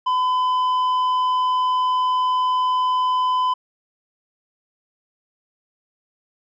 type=tone with tanh clipping; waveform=triangle; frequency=1010 Hz; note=B5; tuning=39 cents sharp; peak=-18 dBFS; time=0.06-3.54 s; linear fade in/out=10 ms; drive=10 dB; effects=none